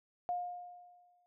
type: tone with exponential decay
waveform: sine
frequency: 711 Hz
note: F5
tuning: 31 cents sharp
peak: -31 dBFS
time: 0.29-1.26 s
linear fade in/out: 0 ms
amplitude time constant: 210 ms
effects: none

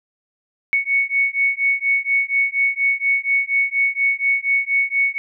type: beating tone pair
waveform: sine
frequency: 2217 / 2221.2 Hz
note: C#7 / C#7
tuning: 0 / +3 cents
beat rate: 4.2 Hz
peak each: -19 dBFS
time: 0.73-5.18 s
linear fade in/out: 0 ms
effects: none

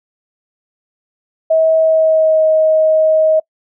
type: tone with pitch glide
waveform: sine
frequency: 642 to 629.9 Hz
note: E5 to D#5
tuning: -46 to +21 cents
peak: -8 dBFS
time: 1.5-3.4 s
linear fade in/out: 10 ms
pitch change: -33 cents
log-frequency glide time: 1.77-2.45 s
effects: noise-tail reverb RT60 0.1 s tail -25 dB re dry

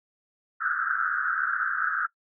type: band-pass noise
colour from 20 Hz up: pink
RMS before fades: -27 dBFS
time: 0.6-2.07 s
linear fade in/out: 20 ms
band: 1300 to 1600 Hz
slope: 96 dB/octave
effects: noise-tail reverb RT60 0.1 s tail -20 dB re dry

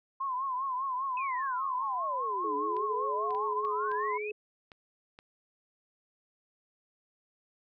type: tone with vibrato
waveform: sine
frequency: 1047 Hz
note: C6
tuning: 1 cent sharp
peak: -30 dBFS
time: 0.2-4.18 s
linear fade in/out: 10 ms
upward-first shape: triangle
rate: 5 Hz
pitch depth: 110 cents each way
type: exponential two-way sweep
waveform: sine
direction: down then up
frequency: 2607 to 284 to 2607 Hz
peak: -38 dBFS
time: 1.17-4.31 s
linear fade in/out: 2 ms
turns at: 2.56 s
type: tone with pitch glide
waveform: sine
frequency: 424.8 to 421.4 Hz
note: G#4 to G#4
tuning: +39 to +25 cents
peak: -34 dBFS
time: 2.44-4.32 s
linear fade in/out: 5 ms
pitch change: -14 cents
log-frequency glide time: 2.91-4.1 s
type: clicks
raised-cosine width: 0.3 ms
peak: -33 dBFS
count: 7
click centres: 2.767 / 3.307 / 3.349 / 3.65 / 3.916 / 4.718 / 5.189 s
effects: none

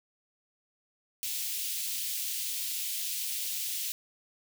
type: high-pass noise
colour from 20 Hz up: white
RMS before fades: -34 dBFS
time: 1.23-3.92 s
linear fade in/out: 0 ms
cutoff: 2600 Hz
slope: 24 dB/octave
effects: none

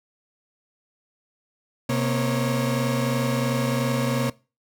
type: tone cluster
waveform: 35% pulse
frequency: 129.6 / 236.3 / 549 Hz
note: C3 / A#3 / C#5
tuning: -16 / +24 / -17 cents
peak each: -23 / -24 / -27 dBFS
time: 1.89-4.3 s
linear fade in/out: 5 ms
effects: noise-tail reverb RT60 0.3 s tail -21 dB re dry

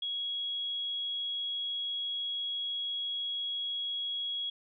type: tone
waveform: sine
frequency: 3322 Hz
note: G#7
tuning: in tune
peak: -32 dBFS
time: 0.02-4.5 s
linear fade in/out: 5 ms
effects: none

